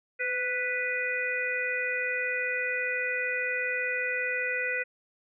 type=harmonic tone with a mistuned harmonic; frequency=493.9 Hz; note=B4; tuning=in tune; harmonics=1 / 3 / 4 / 5; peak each=-35 / -33 / -31 / -33 dBFS; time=0.19-4.84 s; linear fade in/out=20 ms; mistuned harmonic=1; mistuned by=+32 cents; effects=none